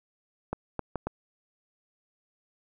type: clicks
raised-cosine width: 1 ms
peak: -16 dBFS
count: 4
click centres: 0.53 / 0.793 / 0.957 / 1.07 s
effects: none